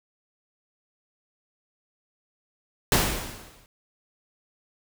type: noise with exponential decay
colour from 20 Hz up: pink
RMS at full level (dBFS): -18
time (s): 2.92-3.66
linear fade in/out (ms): 1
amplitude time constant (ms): 160
effects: none